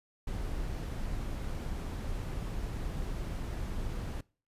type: noise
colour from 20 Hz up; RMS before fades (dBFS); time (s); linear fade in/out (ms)
brown; -36; 0.27-4.21; 5
effects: noise-tail reverb RT60 0.4 s tail -24 dB re dry + resampled to 32000 Hz